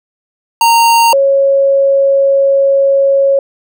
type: tone pair in turn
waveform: square / sine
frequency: 925 / 550 Hz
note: A#5 / C#5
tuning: -14 / -14 cents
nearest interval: major sixth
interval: 900 cents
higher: first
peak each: -6 dBFS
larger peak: neither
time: 0.61-1.13 / 1.13-3.39 s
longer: second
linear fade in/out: 2 ms
effects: none